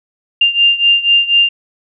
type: beating tone pair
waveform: sine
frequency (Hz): 2794 / 2798.1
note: F7 / F7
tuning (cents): 0 / +3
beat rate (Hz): 4.1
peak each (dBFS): -10 / -13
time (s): 0.41-1.49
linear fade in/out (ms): 5
effects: none